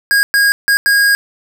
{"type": "tone bursts at uneven times", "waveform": "square", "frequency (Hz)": 1634, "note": "G#6", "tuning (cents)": -29, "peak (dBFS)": -9, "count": 4, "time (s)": [[0.11, 0.23], [0.34, 0.52], [0.68, 0.77], [0.86, 1.15]], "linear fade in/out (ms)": 0, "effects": ["7-bit"]}